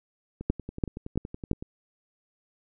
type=two click trains; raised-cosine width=3 ms; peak=-23 / -10 dBFS; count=14 / 4; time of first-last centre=0.41-1.625 / 0.5-1.514 s; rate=10.7 / 2.96 Hz; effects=none